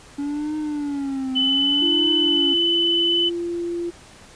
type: tone with vibrato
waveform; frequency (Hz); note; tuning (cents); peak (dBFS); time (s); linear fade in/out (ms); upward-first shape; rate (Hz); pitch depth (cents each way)
triangle; 282.7; C#4; +34; -21; 0.18-2.54; 10; triangle; 0.65; 150
type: tone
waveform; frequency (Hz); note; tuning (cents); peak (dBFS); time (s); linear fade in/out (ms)
sine; 3008; F#7; +28; -17; 1.35-3.3; 20
type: tone with pitch glide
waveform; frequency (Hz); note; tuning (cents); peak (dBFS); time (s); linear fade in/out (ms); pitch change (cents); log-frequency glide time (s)
sine; 340.4 to 344; F4 to F4; -44 to -26; -23; 1.81-3.91; 20; +18; 3.06-3.17
effects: pink hiss -46 dBFS RMS until 4.35 s + resampled to 22050 Hz